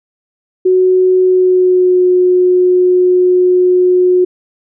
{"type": "tone with pitch glide", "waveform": "sine", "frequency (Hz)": [370, 363.2], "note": ["F#4", "F#4"], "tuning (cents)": [0, -32], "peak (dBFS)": -6, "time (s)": [0.65, 4.25], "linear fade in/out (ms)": 10, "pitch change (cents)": -32, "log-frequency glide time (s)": [1.22, 2.05], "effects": []}